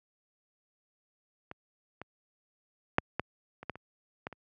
clicks, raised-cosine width 0.5 ms, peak -26 / -26 / -7 / -14 / -29 / -19 / -30 / -21 / -30 dBFS, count 9, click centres 1.514 / 2.016 / 2.984 / 3.196 / 3.63 / 3.697 / 3.756 / 4.269 / 4.327 s, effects high-pass 80 Hz 12 dB/octave

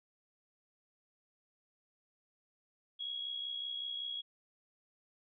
sine tone with amplitude modulation, 3318 Hz, G#7, 2 cents flat, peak -35 dBFS, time 2.99-4.22 s, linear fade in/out 20 ms, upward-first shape sine, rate 65.3 Hz, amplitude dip 55%, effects none

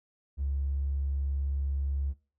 triangle tone, 69.3 Hz, C#2, in tune, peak -24 dBFS, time 0.37-2.14 s, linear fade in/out 50 ms, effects noise-tail reverb RT60 0.4 s tail -21 dB re dry + tanh soft clip ceiling -25 dBFS

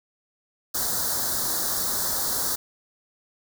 white band-stop noise, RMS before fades -26 dBFS, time 0.74-2.56 s, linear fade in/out 10 ms, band 1700 to 3900 Hz, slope 48 dB/octave, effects none

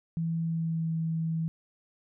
sine tone with pitch glide, 164.81 to 162.45 Hz, E3 to E3, 0 to -25 cents, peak -27 dBFS, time 0.17-1.48 s, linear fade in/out 0 ms, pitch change -25 cents, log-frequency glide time 0.41-0.92 s, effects none

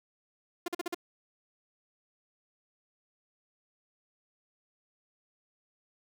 sawtooth tone bursts, 349.2 Hz, F4, in tune, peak -27 dBFS, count 5, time 0.66-0.946 s, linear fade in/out 5 ms, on 22 ms, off 44 ms, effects none

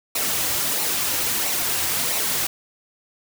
white noise with flanger, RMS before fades -23 dBFS, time 0.15-2.47 s, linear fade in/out 5 ms, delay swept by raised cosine 0.6 to 4.7 ms, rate 1.5 Hz, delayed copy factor -0.5, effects none

